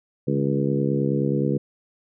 harmonic tone with a mistuned harmonic, 69.5 Hz, C#2, 5 cents sharp, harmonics 2 / 3 / 4 / 5 / 6 / 7, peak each -24 / -26 / -27 / -28 / -29 / -29 dBFS, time 0.27-1.58 s, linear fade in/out 10 ms, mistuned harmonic 2, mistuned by +61 cents, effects none

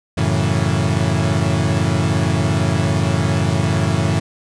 35% pulse chord, F# minor seventh, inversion none, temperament equal, 92.5 / 110 / 138.59 / 164.81 Hz, F#2 / A2 / C#3 / E3, 0 / 0 / 0 / 0 cents, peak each -19 dBFS, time 0.17-4.2 s, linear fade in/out 10 ms, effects resampled to 22050 Hz

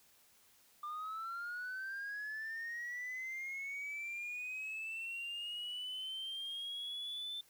sine linear sweep, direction up, 1190 to 3553 Hz, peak -38 dBFS, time 0.83-7.41 s, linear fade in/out 5 ms, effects tanh soft clip ceiling -38 dBFS + white hiss -67 dBFS RMS until 7.49 s

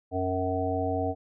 harmonic tone with a mistuned harmonic, 92.5 Hz, F#2, in tune, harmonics 1 / 3 / 5 / 7 / 8, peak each -32 / -32 / -32 / -32 / -32 dBFS, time 0.11-1.15 s, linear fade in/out 50 ms, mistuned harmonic 8, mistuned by +28 cents, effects none

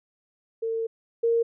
sine tone pair in turn, 452.5 / 463.1 Hz, A4 / A#4, +48 / -11 cents, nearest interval unison, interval 41 cents, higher second, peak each -25 / -19 dBFS, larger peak second, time 0.62-0.87 / 1.23-1.43 s, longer first, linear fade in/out 10 ms, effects none

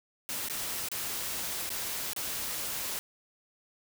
white noise with dropouts, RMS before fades -35 dBFS, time 0.29-2.99 s, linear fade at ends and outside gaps 0 ms, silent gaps 0.485-0.498 / 0.886-0.916 / 1.692-1.703 / 2.133-2.163 s, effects none

